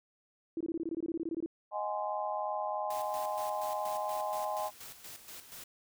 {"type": "tone bursts", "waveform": "sine", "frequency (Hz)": 329.6, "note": "E4", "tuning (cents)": 0, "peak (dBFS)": -32, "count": 16, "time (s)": [0.57, 1.461], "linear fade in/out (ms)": 2, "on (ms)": 36, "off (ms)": 21}
{"type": "chord", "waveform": "sine", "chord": "Ab dominant seventh", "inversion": "second", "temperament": "just", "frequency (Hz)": [623, 747.5, 830.6, 1038.3], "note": ["Eb5", "Gb5", "Ab5", "C6"], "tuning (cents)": [2, 17, 0, -14], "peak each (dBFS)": [-37, -41, -36, -39], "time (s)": [1.71, 4.71], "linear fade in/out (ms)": 50}
{"type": "noise with tremolo", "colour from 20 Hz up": "white", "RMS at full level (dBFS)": -47, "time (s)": [2.9, 5.64], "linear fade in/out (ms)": 5, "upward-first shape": "square", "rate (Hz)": 4.2, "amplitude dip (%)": 60}
{"effects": []}